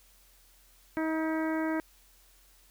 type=harmonic tone with a mistuned harmonic; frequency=317.7 Hz; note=D#4; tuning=36 cents sharp; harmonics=1 / 2 / 3 / 4 / 5 / 6 / 7; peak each=-29 / -36 / -39 / -43 / -40 / -43 / -47 dBFS; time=0.97-1.8 s; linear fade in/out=0 ms; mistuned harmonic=6; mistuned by=+27 cents; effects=added 43 Hz sine -62 dBFS peak until 2.7 s + white hiss -62 dBFS RMS until 2.7 s